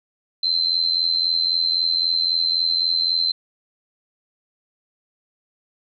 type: tone with amplitude modulation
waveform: sine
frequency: 4097 Hz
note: C8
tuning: 37 cents flat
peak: -14 dBFS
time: 0.43-3.32 s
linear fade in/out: 5 ms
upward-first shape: sine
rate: 83.8 Hz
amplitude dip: 75%
effects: none